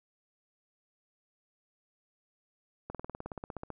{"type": "slowing click train", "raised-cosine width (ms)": 1, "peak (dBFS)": -25, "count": 15, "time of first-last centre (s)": [2.9, 3.703], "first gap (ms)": 47, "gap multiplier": 1.03, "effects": []}